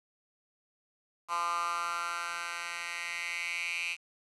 10% pulse tone with high-pass filter sweep, 171.7 Hz, F3, 29 cents flat, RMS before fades -35 dBFS, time 1.28-3.97 s, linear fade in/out 50 ms, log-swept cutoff 1100 to 2500 Hz, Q 6, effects resampled to 24000 Hz + 9-bit

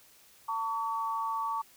sine tone pair together, 899.3 / 1133 Hz, A5 / C#6, +38 / +37 cents, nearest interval major third, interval 399 cents, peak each -33 / -32 dBFS, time 0.48-1.62 s, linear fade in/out 10 ms, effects white hiss -59 dBFS RMS until 1.76 s

